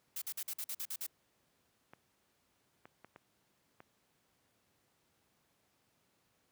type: noise bursts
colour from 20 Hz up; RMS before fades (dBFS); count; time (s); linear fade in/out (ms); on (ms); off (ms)
blue; -40; 9; 0.16-1.066; 5; 58; 48
type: clicks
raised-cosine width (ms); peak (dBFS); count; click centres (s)
0.5; -37; 5; 1.935 / 2.855 / 3.046 / 3.161 / 3.804
effects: pink hiss -75 dBFS RMS until 6.51 s + high-pass 100 Hz 12 dB/octave